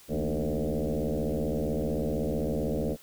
sine tone with frequency modulation, 144.5 Hz, D3, 28 cents flat, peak -26 dBFS, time 0.08-2.97 s, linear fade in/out 50 ms, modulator 75.7 Hz, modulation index 5.9, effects white hiss -54 dBFS RMS until 3.02 s

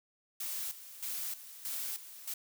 blue noise with tremolo, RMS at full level -38 dBFS, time 0.4-2.34 s, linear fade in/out 5 ms, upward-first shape square, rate 1.6 Hz, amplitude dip 75%, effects none

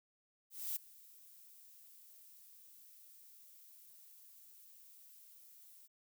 violet noise with ADSR envelope, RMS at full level -38 dBFS, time 0.5-5.88 s, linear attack 260 ms, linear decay 11 ms, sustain -22 dB, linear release 26 ms, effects none

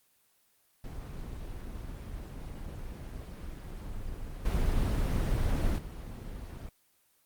brown noise with level steps, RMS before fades -40 / -28 / -40 dBFS, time 0.84-6.69 s, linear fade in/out 2 ms, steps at 4.45 / 5.78 s, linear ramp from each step 5 ms, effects white hiss -69 dBFS RMS until 7.25 s + Opus 24 kbps

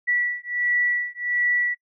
sine beating tone pair, 1950 / 1951.4 Hz, B6 / B6, -23 / -21 cents, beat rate 1.4 Hz, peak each -24 / -24 dBFS, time 0.07-1.75 s, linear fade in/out 20 ms, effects noise-tail reverb RT60 0.1 s tail -24 dB re dry

